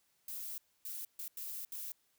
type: noise bursts at uneven times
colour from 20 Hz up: violet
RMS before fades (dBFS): -43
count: 5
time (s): 0.28-0.58 / 0.85-1.05 / 1.19-1.28 / 1.37-1.65 / 1.72-1.92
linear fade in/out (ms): 2
effects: white hiss -75 dBFS RMS until 2.18 s